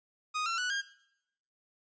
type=tone with pitch steps; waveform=sawtooth; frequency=1244 / 1356.6 / 1479.4 / 1613.3 Hz; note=D#6 / E6 / F#6 / G6; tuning=-1 / +49 / -1 / +49 cents; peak=-27 dBFS; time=0.34-0.82 s; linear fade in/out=20 ms; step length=120 ms; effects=noise-tail reverb RT60 0.8 s tail -19 dB re dry + resampled to 16000 Hz